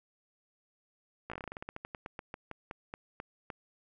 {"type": "slowing click train", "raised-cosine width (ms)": 0.5, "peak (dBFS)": -25, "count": 23, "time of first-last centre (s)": [1.3, 3.502], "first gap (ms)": 16, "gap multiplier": 1.15, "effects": []}